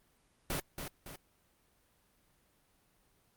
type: noise with echo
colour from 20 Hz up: pink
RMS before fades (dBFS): -35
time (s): 0.5-0.6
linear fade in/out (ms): 2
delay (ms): 280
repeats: 2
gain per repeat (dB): -6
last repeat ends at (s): 1.16
effects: pink hiss -71 dBFS RMS until 3.36 s + Opus 32 kbps